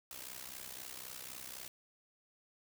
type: noise with amplitude modulation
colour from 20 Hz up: white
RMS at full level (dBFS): -44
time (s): 0.11-1.68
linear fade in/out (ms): 2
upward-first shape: sine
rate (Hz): 63.9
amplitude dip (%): 80
effects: none

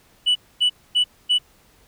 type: tone bursts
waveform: sine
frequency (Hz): 2960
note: F#7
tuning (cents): 0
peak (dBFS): -12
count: 4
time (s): 0.26-1.386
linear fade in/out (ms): 20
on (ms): 94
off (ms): 250
effects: tanh soft clip ceiling -13 dBFS + pink hiss -56 dBFS RMS until 1.87 s

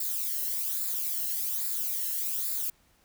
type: noise with flanger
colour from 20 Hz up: violet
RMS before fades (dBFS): -31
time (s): 0-2.7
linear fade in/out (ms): 5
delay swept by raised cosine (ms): 0.33 to 0.86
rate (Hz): 1.2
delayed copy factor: -0.65
effects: pink hiss -65 dBFS RMS until 3.04 s

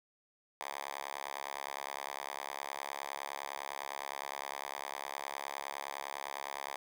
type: tone with high-pass filter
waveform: 5% pulse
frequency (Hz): 69.8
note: C#2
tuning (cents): +13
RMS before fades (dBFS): -42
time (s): 0.61-6.76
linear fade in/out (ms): 0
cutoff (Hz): 960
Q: 1.7
effects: none

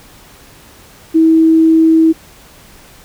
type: tone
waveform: sine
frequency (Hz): 322.7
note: E4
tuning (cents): -37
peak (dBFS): -5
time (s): 1.14-2.13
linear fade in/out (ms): 20
effects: pink hiss -41 dBFS RMS until 3.04 s

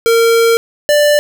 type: tone pair in turn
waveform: square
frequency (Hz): 460 / 589.8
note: A#4 / D5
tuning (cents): -23 / +7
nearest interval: major third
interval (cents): 430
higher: second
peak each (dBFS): -8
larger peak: neither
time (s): 0.06-0.57 / 0.89-1.19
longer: first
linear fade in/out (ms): 0
effects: 7-bit

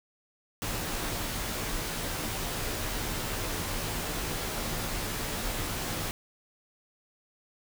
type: noise with comb filter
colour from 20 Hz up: pink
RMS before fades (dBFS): -33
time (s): 0.62-6.11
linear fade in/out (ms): 0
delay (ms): 15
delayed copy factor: -0.55
effects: none

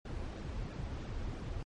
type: noise with flanger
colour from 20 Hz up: brown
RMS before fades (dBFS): -40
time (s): 0.05-1.63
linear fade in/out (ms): 5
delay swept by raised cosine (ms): 0.93 to 6.73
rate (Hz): 3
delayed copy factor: -0.6
effects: low-pass 6000 Hz 12 dB/octave + MP3 48 kbps

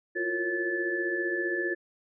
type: tone cluster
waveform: sine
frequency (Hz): 339.3 / 354.5 / 462.9 / 550 / 1738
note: F4 / F4 / A#4 / C#5 / A6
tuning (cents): -50 / +26 / -12 / -14 / -22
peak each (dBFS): -38 / -31 / -39 / -39 / -30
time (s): 0.15-1.75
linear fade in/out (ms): 20
effects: none

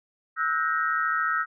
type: tone cluster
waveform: sine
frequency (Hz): 1305 / 1460 / 1573 / 1872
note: E6 / F#6 / G6 / A#6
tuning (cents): -18 / -24 / +6 / +7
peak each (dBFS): -25 / -29 / -31 / -32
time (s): 0.36-1.46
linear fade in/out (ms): 50
effects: none

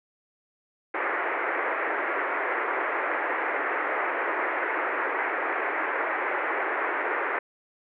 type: band-pass noise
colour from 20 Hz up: white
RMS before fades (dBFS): -28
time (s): 0.94-7.39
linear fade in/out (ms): 5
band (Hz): 320 to 2100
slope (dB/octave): 48
effects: none

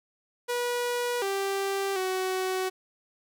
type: tone with pitch steps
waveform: sawtooth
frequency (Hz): 485.4 / 392.5 / 374.3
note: B4 / G4 / F#4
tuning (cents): -30 / +2 / +20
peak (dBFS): -23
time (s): 0.48-2.7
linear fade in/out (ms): 20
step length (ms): 740
effects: none

